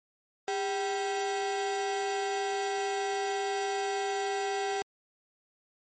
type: ring-modulated tone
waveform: 45% pulse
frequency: 587.3 Hz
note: D5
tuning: in tune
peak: -26 dBFS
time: 0.48-4.82 s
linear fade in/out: 0 ms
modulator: 186 Hz
effects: MP3 32 kbps